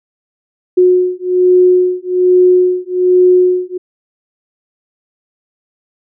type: beating tone pair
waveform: sine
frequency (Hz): 363.1 / 364.3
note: F#4 / F#4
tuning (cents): -33 / -27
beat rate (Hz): 1.2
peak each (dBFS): -10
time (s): 0.77-3.78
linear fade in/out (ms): 10
effects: none